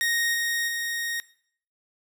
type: tone with level steps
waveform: sawtooth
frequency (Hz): 1864.7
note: A#6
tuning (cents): 0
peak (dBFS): -19 / -21 / -24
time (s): 0.01-1.2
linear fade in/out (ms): 0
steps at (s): 0.33 / 0.67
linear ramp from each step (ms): 20
effects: noise-tail reverb RT60 0.6 s tail -19 dB re dry